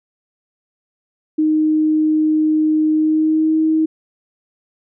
sine tone with pitch glide, 310 to 316 Hz, D#4 to D#4, -6 to +27 cents, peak -12 dBFS, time 1.38-3.86 s, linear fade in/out 10 ms, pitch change +33 cents, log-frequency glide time 2.92-3.57 s, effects none

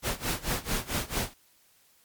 pink noise with tremolo, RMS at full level -28 dBFS, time 0.02-1.34 s, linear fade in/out 50 ms, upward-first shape sine, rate 4.5 Hz, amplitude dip 90%, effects white hiss -63 dBFS RMS until 2.04 s + MP3 96 kbps

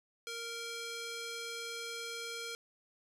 square tone with band-pass filter, 464.6 Hz, A#4, 6 cents flat, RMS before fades -42 dBFS, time 0.27-2.55 s, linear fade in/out 0 ms, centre 4500 Hz, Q 0.68, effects none

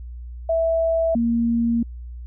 sine tone pair in turn, 657 / 233 Hz, E5 / A#3, -6 / -1 cents, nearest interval octave + tritone, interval 1795 cents, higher first, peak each -17 dBFS, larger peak neither, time 0.49-1.15 / 1.15-1.83 s, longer second, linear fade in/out 5 ms, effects added 60 Hz sine -32 dBFS peak until 2.26 s

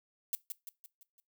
violet noise with echo, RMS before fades -33 dBFS, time 0.33-0.35 s, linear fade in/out 0 ms, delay 170 ms, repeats 5, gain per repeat -6 dB, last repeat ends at 1.2 s, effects noise-tail reverb RT60 0.2 s tail -20 dB re dry

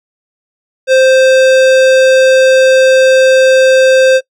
sine tone with hard clipping, 523.3 Hz, C5, in tune, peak -6 dBFS, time 0.87-4.21 s, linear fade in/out 50 ms, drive 18 dB, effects noise-tail reverb RT60 0.1 s tail -21 dB re dry

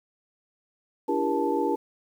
sine tone cluster, 290.3 / 337.3 / 400.6 / 475.4 / 877 Hz, D4 / E4 / G4 / A#4 / A5, -20 / +40 / +38 / +34 / -6 cents, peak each -29 dBFS, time 1.08-1.76 s, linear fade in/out 10 ms, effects 9-bit

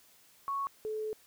sine tone pair in turn, 1108 / 432.4 Hz, C#6 / A4, -1 / -30 cents, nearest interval octave + major third, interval 1629 cents, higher first, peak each -31 / -33 dBFS, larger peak first, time 0.48-0.67 / 0.85-1.13 s, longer second, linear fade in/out 0 ms, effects white hiss -62 dBFS RMS until 1.26 s

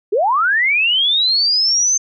sine linear sweep, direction up, 365.4 to 6320 Hz, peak -12 dBFS, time 0.12-1.98 s, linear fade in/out 10 ms, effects none

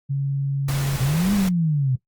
sine tone with vibrato, 138.59 Hz, C#3, in tune, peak -20 dBFS, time 0.09-0.98 s, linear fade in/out 20 ms, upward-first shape triangle, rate 20 Hz, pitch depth 17 cents each way
pink noise, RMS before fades -30 dBFS, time 0.68-1.49 s, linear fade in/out 5 ms
sine exponential two-way sweep, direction up then down, 125.2 to 207.7 to 125.2 Hz, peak -17 dBFS, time 1-1.96 s, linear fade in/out 10 ms, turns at 1.33 s
effects noise-tail reverb RT60 0.1 s tail -19 dB re dry + Opus 48 kbps

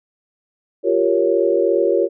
sine chord, G half-diminished seventh, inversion third, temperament equal, 349.2 / 392 / 466.2 / 554.4 Hz, F4 / G4 / Bb4 / Db5, 0 / 0 / 0 / 0 cents, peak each -19 dBFS, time 0.83-2.09 s, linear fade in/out 50 ms, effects none

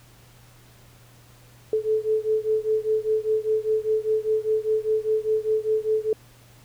sine beating tone pair, 432.6 / 437.6 Hz, A4 / A4, -29 / -9 cents, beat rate 5 Hz, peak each -23 / -24 dBFS, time 1.73-6.13 s, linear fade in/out 2 ms, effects added 120 Hz sine -52 dBFS peak until 6.64 s + pink hiss -54 dBFS RMS until 6.64 s

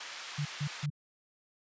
pink band-pass noise, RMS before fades -44 dBFS, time 0-0.86 s, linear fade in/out 5 ms, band 1300 to 6400 Hz, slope 12 dB/octave
sine tone bursts, 146.83 Hz, D3, in tune, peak -30 dBFS, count 3, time 0.38-0.902 s, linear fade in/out 10 ms, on 74 ms, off 150 ms
effects resampled to 16000 Hz

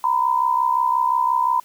sine tone pair together, 939 / 1004.7 Hz, A#5 / B5, +12 / +29 cents, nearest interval minor second, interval 117 cents, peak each -20 / -18 dBFS, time 0.04-1.6 s, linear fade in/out 2 ms, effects white hiss -52 dBFS RMS until 1.64 s

